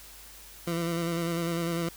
20% pulse tone with vibrato, 168.7 Hz, E3, 40 cents sharp, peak -23 dBFS, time 0.67-1.89 s, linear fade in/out 5 ms, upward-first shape square, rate 10 Hz, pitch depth 26 cents each way, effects added 50 Hz sine -54 dBFS peak until 1.96 s + white hiss -49 dBFS RMS until 1.96 s

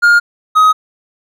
triangle tone pair in turn, 1416 / 1261.5 Hz, F6 / D#6, +23 / +23 cents, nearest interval major second, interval 200 cents, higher first, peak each -3 dBFS, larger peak neither, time 0.02-0.2 / 0.55-0.73 s, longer neither, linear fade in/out 20 ms, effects none

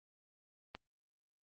click, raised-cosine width 0.3 ms, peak -27 dBFS, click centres 0.75 s, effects Opus 32 kbps

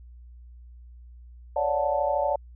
sine chord, D major seventh, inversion third, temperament equal with one note detuned, 554.4 / 587.3 / 726.9 / 880 Hz, C#5 / D5 / F#5 / A5, 0 / 0 / -31 / 0 cents, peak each -29 / -26 / -29 / -28 dBFS, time 1.56-2.36 s, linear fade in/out 5 ms, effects added 60 Hz sine -44 dBFS peak until 2.55 s

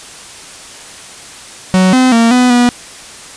45% pulse tone with pitch steps, 186.1 / 256.5 / 230.3 / 249.5 / 243.3 Hz, F#3 / C4 / A#3 / B3 / B3, +10 / -34 / -21 / +18 / -26 cents, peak -6 dBFS, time 1.74-2.69 s, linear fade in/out 0 ms, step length 190 ms, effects white hiss -32 dBFS RMS until 3.36 s + resampled to 22050 Hz

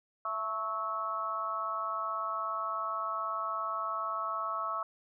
harmonic tone with a mistuned harmonic, 220.9 Hz, A3, 7 cents sharp, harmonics 3 / 4 / 5 / 6, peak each -41 / -47 / -35 / -35 dBFS, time 0.25-4.83 s, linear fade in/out 2 ms, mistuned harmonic 6, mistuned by -31 cents, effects none

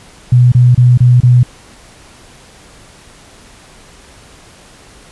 sine tone bursts, 123.47 Hz, B2, in tune, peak -3 dBFS, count 5, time 0.32-1.432 s, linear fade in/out 5 ms, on 200 ms, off 28 ms, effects pink hiss -40 dBFS RMS until 5.11 s + resampled to 24000 Hz

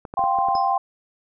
clicks, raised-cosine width 1 ms, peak -20 dBFS, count 7, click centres 0.052 / 0.139 / 0.193 / 0.239 / 0.387 / 0.486 / 0.552 s
sine chord, F suspended second, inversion none, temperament equal, 698.5 / 784 / 1046.5 Hz, F5 / G5 / C6, 0 / 0 / 0 cents, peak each -25 / -20 / -23 dBFS, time 0.17-0.78 s, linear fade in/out 5 ms
sine tone with exponential decay, 5120 Hz, D#8, 49 cents sharp, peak -30 dBFS, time 0.55-0.73 s, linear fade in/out 2 ms, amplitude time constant 37 ms
effects none

